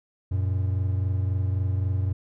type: tone pair together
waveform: triangle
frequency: 92.8 / 116.54 Hz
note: F#2 / A#2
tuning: +6 / 0 cents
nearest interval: major third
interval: 394 cents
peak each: -21 / -28 dBFS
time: 0.31-2.13 s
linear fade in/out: 10 ms
effects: none